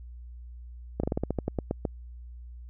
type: slowing click train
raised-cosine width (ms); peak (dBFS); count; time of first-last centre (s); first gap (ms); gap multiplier
2; -14; 12; 1-1.852; 35; 1.15
effects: added 60 Hz sine -41 dBFS peak until 2.69 s